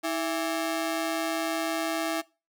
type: ring-modulated tone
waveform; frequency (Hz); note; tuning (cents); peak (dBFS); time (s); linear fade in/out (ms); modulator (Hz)
sawtooth; 493.9; B4; 0; -20; 0.03-2.22; 20; 172
effects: noise-tail reverb RT60 0.3 s tail -22 dB re dry

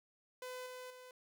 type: tone with level steps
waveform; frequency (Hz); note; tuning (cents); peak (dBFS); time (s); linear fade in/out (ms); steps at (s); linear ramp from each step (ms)
sawtooth; 505; B4; +39; -40 / -43 / -49; 0.42-1.11; 2; 0.66 / 0.9; 5
effects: none

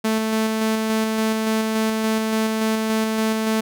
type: tone with tremolo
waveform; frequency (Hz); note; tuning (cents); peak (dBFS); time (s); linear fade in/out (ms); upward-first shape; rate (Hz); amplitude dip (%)
sawtooth; 220; A3; 0; -14; 0.04-3.61; 10; square; 3.5; 25
effects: none

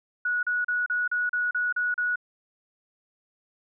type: tone bursts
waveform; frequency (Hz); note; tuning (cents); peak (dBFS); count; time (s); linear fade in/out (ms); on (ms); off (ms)
sine; 1463; F#6; -20; -23; 9; 0.25-2.158; 5; 180; 36
effects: none

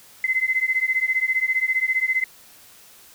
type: beating tone pair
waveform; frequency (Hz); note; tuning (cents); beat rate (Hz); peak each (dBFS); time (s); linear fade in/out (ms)
sine; 2046 / 2061; C7 / C7; -39 / -27; 15; -22; 0.24-2.24; 2
effects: white hiss -49 dBFS RMS until 3.14 s

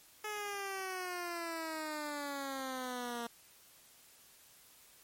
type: exponential sweep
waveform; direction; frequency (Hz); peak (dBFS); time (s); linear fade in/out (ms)
10% pulse; down; 427.6 to 233.1; -30; 0.24-3.27; 5
effects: white hiss -61 dBFS RMS until 5.03 s + MP3 64 kbps

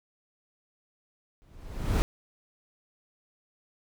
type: noise with exponential growth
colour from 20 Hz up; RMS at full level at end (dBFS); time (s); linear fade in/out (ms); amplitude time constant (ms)
brown; -19; 1.42-2.02; 0; 130
effects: none

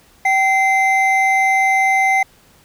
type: tone pair together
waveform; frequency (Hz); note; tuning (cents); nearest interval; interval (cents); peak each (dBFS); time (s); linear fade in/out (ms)
triangle; 771.2 / 2072; G5 / C7; -28 / -17; octave + perfect fourth; 1711; -13; 0.25-2.23; 5
effects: pink hiss -51 dBFS RMS until 2.64 s

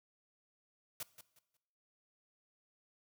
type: noise with echo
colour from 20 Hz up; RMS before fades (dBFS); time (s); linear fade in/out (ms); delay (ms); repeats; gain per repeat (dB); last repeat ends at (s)
white; -42; 1-1.03; 2; 180; 3; -12; 1.57
effects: noise-tail reverb RT60 1.0 s tail -20 dB re dry

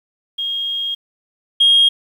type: tone pair in turn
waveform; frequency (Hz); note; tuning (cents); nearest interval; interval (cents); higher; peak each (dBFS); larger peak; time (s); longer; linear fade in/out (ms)
sine; 3252 / 3252; G#7 / G#7; -37 / -37; unison; 0; neither; -19 / -7; second; 0.38-0.95 / 1.6-1.89; first; 10
effects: tanh soft clip ceiling -5 dBFS + 8-bit

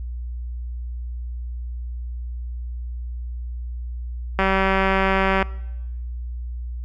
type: click train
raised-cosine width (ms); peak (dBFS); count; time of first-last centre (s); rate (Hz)
0.5; -5; 200; 4.39-5.426; 192
effects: noise-tail reverb RT60 1.0 s tail -21 dB re dry + added 60 Hz sine -27 dBFS peak until 6.84 s

